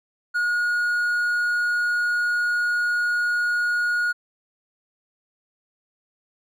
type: tone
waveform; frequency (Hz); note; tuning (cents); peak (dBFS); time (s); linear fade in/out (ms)
triangle; 1443; F#6; -44; -18; 0.34-4.13; 20
effects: none